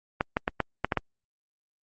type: clicks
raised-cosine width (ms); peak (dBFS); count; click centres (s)
0.5; -9; 7; 0.209 / 0.369 / 0.479 / 0.603 / 0.846 / 0.922 / 0.973
effects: Opus 32 kbps